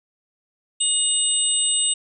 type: tone cluster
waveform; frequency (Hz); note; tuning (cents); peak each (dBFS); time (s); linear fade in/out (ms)
sine; 2886 / 3695 / 8160; F#7 / A#7 / C9; -44 / -16 / -44; -25 / -27 / -19; 0.8-1.94; 10
effects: none